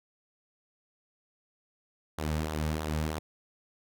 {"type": "tone with flanger", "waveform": "sawtooth", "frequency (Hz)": 77.4, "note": "D#2", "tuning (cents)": -9, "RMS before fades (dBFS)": -32, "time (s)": [2.18, 3.19], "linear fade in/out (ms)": 5, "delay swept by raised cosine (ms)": [0.39, 2.99], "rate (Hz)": 3.1, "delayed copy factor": -0.55, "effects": []}